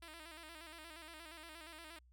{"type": "tone with vibrato", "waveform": "5% pulse", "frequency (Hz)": 322.5, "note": "E4", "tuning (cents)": -38, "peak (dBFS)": -40, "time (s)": [0.02, 1.99], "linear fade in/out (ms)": 5, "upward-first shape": "square", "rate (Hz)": 8.5, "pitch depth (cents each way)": 73, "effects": ["added 61 Hz sine -63 dBFS peak until 2.12 s"]}